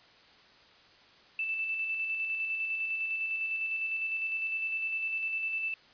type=tone with tremolo; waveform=sine; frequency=2646 Hz; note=E7; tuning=6 cents sharp; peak=-29 dBFS; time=1.39-5.74 s; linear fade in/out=2 ms; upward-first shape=square; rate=9.9 Hz; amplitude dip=30%; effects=white hiss -58 dBFS RMS until 5.93 s + resampled to 11025 Hz